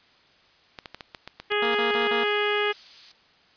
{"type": "clicks", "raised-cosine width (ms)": 0.2, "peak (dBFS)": -19, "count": 12, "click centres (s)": [0.788, 0.858, 0.946, 1.008, 1.148, 1.276, 1.4, 1.519, 1.652, 1.733, 1.941, 2.022]}
{"type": "harmonic tone", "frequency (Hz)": 415.3, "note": "G#4", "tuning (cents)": 0, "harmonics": [1, 2, 3, 4, 5, 6, 7, 8], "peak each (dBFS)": [-25, -33, -31, -30, -31, -33, -32, -36], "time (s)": [1.5, 2.73], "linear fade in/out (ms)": 20}
{"type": "tone bursts", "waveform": "10% pulse", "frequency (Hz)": 233.1, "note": "A#3", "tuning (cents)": 0, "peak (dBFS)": -20, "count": 4, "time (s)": [1.62, 2.239], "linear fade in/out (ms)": 5, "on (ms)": 130, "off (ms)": 33}
{"type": "noise", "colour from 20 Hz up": "violet", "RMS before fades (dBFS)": -34, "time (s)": [1.71, 3.12], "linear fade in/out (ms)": 5}
{"effects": ["white hiss -58 dBFS RMS until 3.56 s", "resampled to 11025 Hz"]}